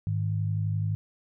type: tone pair together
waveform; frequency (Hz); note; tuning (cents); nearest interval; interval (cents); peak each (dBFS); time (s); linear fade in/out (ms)
sine; 103.82 / 155.56; G#2 / D#3; 0 / 0; perfect fifth; 700; -26 / -31; 0.07-0.95; 0
effects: none